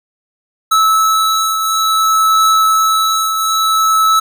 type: beating tone pair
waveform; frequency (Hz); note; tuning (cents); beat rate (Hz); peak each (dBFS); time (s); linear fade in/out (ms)
square; 1305 / 1305.57; E6 / E6; -18 / -17; 0.57; -11 / -20; 0.71-4.2; 10
effects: none